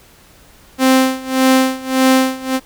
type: tone with tremolo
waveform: sawtooth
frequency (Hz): 261.6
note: C4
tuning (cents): 0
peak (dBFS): -4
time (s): 0.78-2.6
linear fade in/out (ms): 50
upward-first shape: sine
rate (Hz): 1.7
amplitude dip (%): 90
effects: pink hiss -46 dBFS RMS until 2.65 s